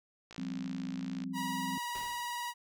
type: click train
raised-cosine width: 0.2 ms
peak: -31 dBFS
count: 54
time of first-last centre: 0.31-1.238 s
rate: 57.1 Hz
type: chord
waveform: sine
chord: F suspended second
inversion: none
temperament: equal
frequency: 174.61 / 196 / 261.6 Hz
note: F3 / G3 / C4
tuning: 0 / 0 / 0 cents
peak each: -42 / -41 / -38 dBFS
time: 0.38-1.78 s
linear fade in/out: 2 ms
type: tone with vibrato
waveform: sawtooth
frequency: 963 Hz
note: B5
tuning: 44 cents flat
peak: -32 dBFS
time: 1.33-2.54 s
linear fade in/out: 50 ms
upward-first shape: square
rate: 20 Hz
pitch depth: 23 cents each way
type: noise with exponential decay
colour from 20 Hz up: pink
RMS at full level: -46 dBFS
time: 1.95-2.46 s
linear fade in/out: 0 ms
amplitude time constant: 110 ms
effects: none

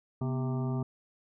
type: harmonic tone with a mistuned harmonic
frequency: 130.81 Hz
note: C3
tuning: in tune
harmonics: 1 / 2 / 3 / 5 / 6 / 7 / 8 / 9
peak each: -30 / -35 / -40 / -45 / -49 / -48 / -57 / -48 dBFS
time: 0.21-0.83 s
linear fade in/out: 5 ms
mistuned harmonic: 2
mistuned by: -93 cents
effects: none

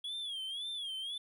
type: tone with vibrato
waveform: triangle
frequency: 3322 Hz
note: G#7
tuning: in tune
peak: -36 dBFS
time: 0.04-1.18 s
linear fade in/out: 5 ms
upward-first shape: sine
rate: 1.9 Hz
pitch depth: 130 cents each way
effects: none

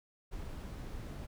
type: noise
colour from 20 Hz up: brown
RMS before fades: -43 dBFS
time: 0.31-1.27 s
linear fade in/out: 20 ms
effects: none

